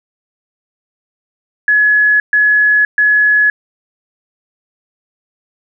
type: tone bursts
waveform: sine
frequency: 1695 Hz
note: G#6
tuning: 35 cents sharp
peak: -7 dBFS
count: 3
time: 1.68-3.5 s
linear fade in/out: 2 ms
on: 520 ms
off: 130 ms
effects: none